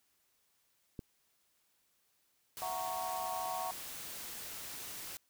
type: click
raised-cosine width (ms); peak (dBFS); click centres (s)
3; -29; 0.992
type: noise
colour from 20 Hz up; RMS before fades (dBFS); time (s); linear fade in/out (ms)
white; -45; 2.57-5.17; 0
type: chord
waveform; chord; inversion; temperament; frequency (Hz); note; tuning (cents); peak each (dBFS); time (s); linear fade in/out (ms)
sine; F# dominant seventh; third; just; 666 / 740 / 925 / 1110; E5 / F#5 / A#5 / C#6; +18 / 0 / -14 / +2; -44 / -39 / -42 / -43; 2.62-3.71; 0
effects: white hiss -75 dBFS RMS until 5.29 s